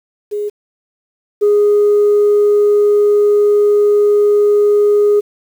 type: tone pair in turn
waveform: sine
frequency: 415.3 / 413.6 Hz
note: G#4 / G#4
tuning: 0 / -7 cents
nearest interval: unison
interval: 7 cents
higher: first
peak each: -16 / -6 dBFS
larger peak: second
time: 0.31-0.5 / 1.41-5.21 s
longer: second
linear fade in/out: 20 ms
effects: tanh soft clip ceiling -5 dBFS + 7-bit